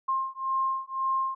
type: beating tone pair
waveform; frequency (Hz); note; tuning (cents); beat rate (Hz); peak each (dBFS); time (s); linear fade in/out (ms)
sine; 1061 / 1062.9; C6 / C6; +24 / +27; 1.9; -29; 0.08-1.35; 10
effects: none